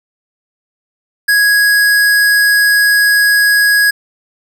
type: tone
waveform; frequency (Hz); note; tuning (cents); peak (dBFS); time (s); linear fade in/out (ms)
square; 1661.2; G#6; 0; -8; 1.28-3.91; 10
effects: none